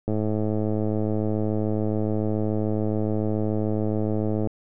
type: click train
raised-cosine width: 2 ms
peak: -13 dBFS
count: 471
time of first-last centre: 0.08-4.473 s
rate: 107 Hz
effects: none